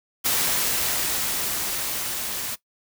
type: noise with level ramp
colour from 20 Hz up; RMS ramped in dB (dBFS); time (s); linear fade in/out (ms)
white; -22 to -30; 0.24-2.56; 20
effects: noise-tail reverb RT60 0.1 s tail -18 dB re dry